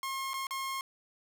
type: tone with dropouts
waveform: sawtooth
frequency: 1074 Hz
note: C6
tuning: 45 cents sharp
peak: -30 dBFS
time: 0.03-0.81 s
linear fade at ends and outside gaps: 1 ms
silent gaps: 0.334-0.34 / 0.469-0.508 s
effects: 12-bit